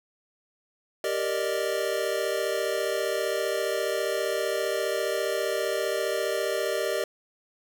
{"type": "chord", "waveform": "square", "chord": "Eb major seventh", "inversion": "first", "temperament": "equal", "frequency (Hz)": [392, 466.2, 587.3, 622.3], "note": ["G4", "Bb4", "D5", "Eb5"], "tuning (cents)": [0, 0, 0, 0], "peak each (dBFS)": -32, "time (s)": [1.04, 7.04], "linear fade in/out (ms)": 2, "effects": []}